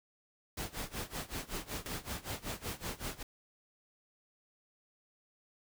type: noise with tremolo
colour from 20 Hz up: pink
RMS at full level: -38 dBFS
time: 0.57-3.23 s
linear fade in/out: 5 ms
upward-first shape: sine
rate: 5.3 Hz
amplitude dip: 90%
type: noise with exponential decay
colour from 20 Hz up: pink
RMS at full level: -39 dBFS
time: 1.86-2.04 s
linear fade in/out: 0 ms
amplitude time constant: 37 ms
effects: none